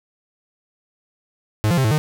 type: tone with pitch steps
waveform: 45% pulse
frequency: 107.1 / 173.6 / 132.6 / 108.8 / 152.7 Hz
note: A2 / F3 / C3 / A2 / D#3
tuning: -46 / -10 / +23 / -19 / -32 cents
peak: -15 dBFS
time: 1.64-1.98 s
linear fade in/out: 0 ms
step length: 68 ms
effects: none